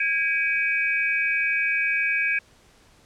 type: tone cluster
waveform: sine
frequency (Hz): 1641 / 2290 / 2509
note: G#6 / D7 / D#7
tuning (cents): -21 / -44 / +14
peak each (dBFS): -25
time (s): 0-2.39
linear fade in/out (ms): 5
effects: pink hiss -56 dBFS RMS until 3.05 s + low-pass 9000 Hz 12 dB/octave